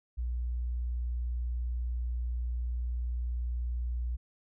sine tone, 60.2 Hz, B1, 44 cents flat, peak -30 dBFS, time 0.17-4.17 s, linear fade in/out 20 ms, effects none

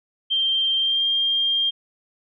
sine tone with pitch glide, 3158 to 3202 Hz, G7 to G7, +12 to +36 cents, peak -18 dBFS, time 0.3-1.71 s, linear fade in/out 20 ms, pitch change +24 cents, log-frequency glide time 0.78-1.06 s, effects none

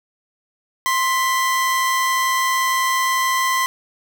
45% pulse tone pair together, 1049 / 1980.2 Hz, C6 / B6, +4 / +4 cents, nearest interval major seventh, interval 1100 cents, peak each -18 / -22 dBFS, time 0.86-3.66 s, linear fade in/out 0 ms, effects none

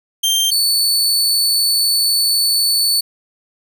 sawtooth tone pair in turn, 3162 / 4472 Hz, G7 / C#8, +14 / +14 cents, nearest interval tritone, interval 600 cents, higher second, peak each -10 dBFS, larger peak neither, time 0.23-0.51 / 0.51-3.01 s, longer second, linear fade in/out 10 ms, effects none

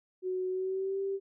sine tone with pitch glide, 370 to 391.3 Hz, F#4 to G4, 0 to -3 cents, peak -30 dBFS, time 0.22-1.2 s, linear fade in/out 50 ms, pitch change +97 cents, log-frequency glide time 0.49-1 s, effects none

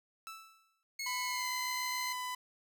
sawtooth tone with exponential decay, 1318.5 Hz, E6, in tune, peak -38 dBFS, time 0.27-0.83 s, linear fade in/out 0 ms, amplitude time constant 120 ms
20% pulse tone with pitch glide, 2179 to 2069 Hz, C#7 to C7, -30 to -20 cents, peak -32 dBFS, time 0.99-2.13 s, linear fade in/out 5 ms, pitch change -90 cents, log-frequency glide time 1.25-1.49 s
sawtooth tone, 1001 Hz, B5, 23 cents sharp, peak -33 dBFS, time 1.06-2.35 s, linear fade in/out 5 ms
effects none

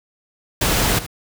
pink noise with echo, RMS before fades -18 dBFS, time 0.61-0.99 s, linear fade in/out 5 ms, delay 75 ms, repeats 1, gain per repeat -13 dB, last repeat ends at 1.065 s, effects none

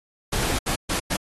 pink noise bursts at uneven times, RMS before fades -25 dBFS, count 4, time 0.32-0.59 / 0.66-0.76 / 0.89-1 / 1.1-1.17 s, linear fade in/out 10 ms, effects AAC 32 kbps

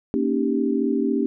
sine chord, Eb dominant seventh, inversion second, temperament equal with one note detuned, 233.1 / 277.2 / 311.1 / 393.6 Hz, Bb3 / Db4 / Eb4 / G4, 0 / 0 / 0 / +7 cents, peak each -24 / -23 / -27 / -25 dBFS, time 0.14-1.26 s, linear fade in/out 0 ms, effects none

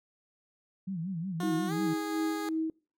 sine tone with vibrato, 177 Hz, F3, 23 cents sharp, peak -32 dBFS, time 0.87-1.94 s, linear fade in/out 10 ms, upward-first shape sine, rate 5.5 Hz, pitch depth 170 cents each way
15% pulse tone with pitch glide, 359.5 to 413 Hz, F#4 to G#4, -50 to -10 cents, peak -29 dBFS, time 1.4-2.49 s, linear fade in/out 2 ms, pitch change +240 cents, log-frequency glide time 1.67-1.73 s
sine tone with tremolo, 320 Hz, D#4, 49 cents sharp, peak -27 dBFS, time 1.43-2.7 s, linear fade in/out 2 ms, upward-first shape sine, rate 2.8 Hz, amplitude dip 60%
effects noise-tail reverb RT60 0.4 s tail -25 dB re dry

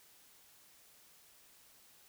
silence, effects white hiss -63 dBFS RMS until 2.08 s

